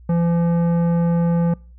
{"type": "tone with tanh clipping", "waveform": "sine", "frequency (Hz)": 170, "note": "F3", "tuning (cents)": -46, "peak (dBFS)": -17, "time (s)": [0.09, 1.54], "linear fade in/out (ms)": 5, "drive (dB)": 13, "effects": ["noise-tail reverb RT60 0.4 s tail -25 dB re dry", "added 60 Hz sine -41 dBFS peak until 1.78 s"]}